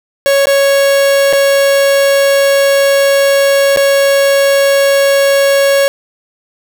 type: tone with dropouts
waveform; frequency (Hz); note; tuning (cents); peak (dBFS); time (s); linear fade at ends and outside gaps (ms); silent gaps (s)
45% pulse; 554.4; C#5; 0; -7; 0.26-5.88; 0; 0.456-0.47 / 1.327-1.333 / 3.762-3.772
effects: none